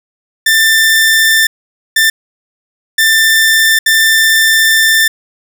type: tone bursts at uneven times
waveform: sawtooth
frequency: 1783 Hz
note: A6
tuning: 22 cents sharp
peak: -3 dBFS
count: 4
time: 0.46-1.47 / 1.96-2.1 / 2.98-3.79 / 3.86-5.08 s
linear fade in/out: 5 ms
effects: none